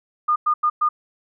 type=tone bursts at uneven times; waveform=sine; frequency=1218 Hz; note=D#6; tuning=37 cents flat; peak=-15 dBFS; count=4; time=0.28-0.36 / 0.46-0.54 / 0.63-0.7 / 0.81-0.89 s; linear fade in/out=10 ms; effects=none